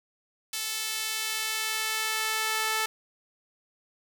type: tone with high-pass filter sweep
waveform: sawtooth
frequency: 438.4 Hz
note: A4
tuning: 6 cents flat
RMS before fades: -30 dBFS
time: 0.53-2.86 s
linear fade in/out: 5 ms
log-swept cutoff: 3500 to 1200 Hz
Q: 0.79
effects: none